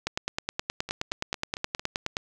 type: two click trains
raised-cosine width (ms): 0.2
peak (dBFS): -10 / -19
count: 21 / 5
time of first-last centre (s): 0.07-2.169 / 0.89-1.795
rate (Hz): 9.53 / 4.42
effects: none